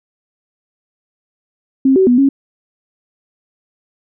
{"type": "tone with pitch steps", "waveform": "sine", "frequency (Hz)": [266.9, 379.3, 245.5, 274.7], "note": ["C4", "F#4", "B3", "C#4"], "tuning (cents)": [35, 43, -10, -16], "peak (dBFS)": -7, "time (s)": [1.85, 2.29], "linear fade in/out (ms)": 5, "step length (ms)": 110, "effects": []}